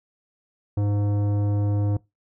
sine tone with tanh clipping, 102.5 Hz, G#2, 22 cents flat, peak -22 dBFS, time 0.77-1.97 s, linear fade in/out 5 ms, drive 14 dB, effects noise-tail reverb RT60 0.2 s tail -21 dB re dry

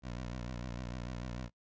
15% pulse tone with vibrato, 61 Hz, B1, 21 cents flat, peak -33 dBFS, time 0.02-1.5 s, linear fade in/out 50 ms, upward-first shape sine, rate 6.7 Hz, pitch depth 99 cents each way, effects noise-tail reverb RT60 0.1 s tail -23 dB re dry + resampled to 16000 Hz

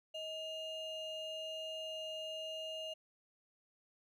triangle ring-modulated tone, 1733 Hz, A6, 27 cents flat, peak -36 dBFS, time 0.14-2.94 s, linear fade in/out 10 ms, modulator 1100 Hz, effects none

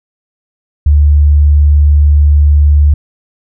sine tone, 73.4 Hz, D2, in tune, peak -3 dBFS, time 0.86-2.94 s, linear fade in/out 5 ms, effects none

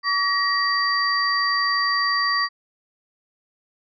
sine tone cluster, 1140 / 1897 / 4669 Hz, C#6 / A#6 / D8, +48 / +30 / -11 cents, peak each -22 / -23 / -24 dBFS, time 0.03-2.49 s, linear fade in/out 50 ms, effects none

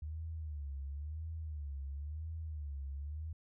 sine tone with vibrato, 74.6 Hz, D2, 28 cents sharp, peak -39 dBFS, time 0.02-3.33 s, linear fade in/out 5 ms, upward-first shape sine, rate 0.97 Hz, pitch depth 140 cents each way, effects none

